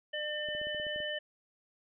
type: harmonic tone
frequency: 601 Hz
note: D5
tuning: 40 cents sharp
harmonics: 1 / 3 / 5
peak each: -38 / -38 / -38 dBFS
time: 0.13-1.19 s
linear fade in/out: 10 ms
type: clicks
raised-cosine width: 2 ms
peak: -36 dBFS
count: 9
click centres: 0.487 / 0.55 / 0.615 / 0.67 / 0.747 / 0.799 / 0.867 / 0.961 / 1.003 s
effects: none